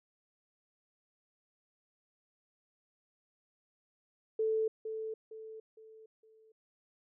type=tone with echo; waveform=sine; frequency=440 Hz; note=A4; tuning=in tune; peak=-28 dBFS; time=4.39-4.68 s; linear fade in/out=5 ms; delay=460 ms; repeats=4; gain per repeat=-8 dB; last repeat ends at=6.52 s; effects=none